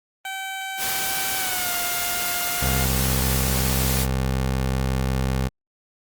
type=tone with pitch glide; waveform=15% pulse; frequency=770 to 706.1 Hz; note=G5 to F5; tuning=-31 to +19 cents; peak=-22 dBFS; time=0.25-2.85 s; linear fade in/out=2 ms; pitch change=-150 cents; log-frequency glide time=1.36-1.72 s
type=noise; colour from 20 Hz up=white; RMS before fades=-26 dBFS; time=0.77-4.07 s; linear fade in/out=50 ms
type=tone; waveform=20% pulse; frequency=65.41 Hz; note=C2; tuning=in tune; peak=-16 dBFS; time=2.61-5.49 s; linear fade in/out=20 ms
effects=Opus 32 kbps